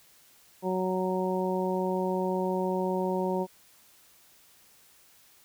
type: harmonic tone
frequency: 185.5 Hz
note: F#3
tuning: 5 cents sharp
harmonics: 1 / 2 / 3 / 4 / 5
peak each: -31 / -30 / -33 / -38 / -34 dBFS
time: 0.62-3.47 s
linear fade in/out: 50 ms
effects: white hiss -59 dBFS RMS until 5.44 s